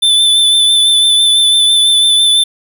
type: tone with vibrato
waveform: square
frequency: 3520 Hz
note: A7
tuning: in tune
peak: -7 dBFS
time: 0.02-2.44 s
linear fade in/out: 10 ms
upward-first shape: sine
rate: 6 Hz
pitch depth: 23 cents each way
effects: none